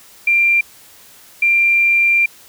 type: tone bursts at uneven times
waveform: sine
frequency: 2376 Hz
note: D7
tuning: 20 cents sharp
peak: -10 dBFS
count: 2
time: 0.27-0.61 / 1.42-2.26 s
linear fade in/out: 5 ms
effects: white hiss -44 dBFS RMS until 2.48 s